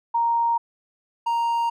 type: tone pair in turn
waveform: sine / triangle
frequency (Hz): 932.3 / 932.3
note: A#5 / A#5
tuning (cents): 0 / 0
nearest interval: unison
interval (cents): 0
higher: neither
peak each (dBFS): -18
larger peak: neither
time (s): 0.14-0.58 / 1.26-1.7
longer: neither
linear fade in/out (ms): 10
effects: none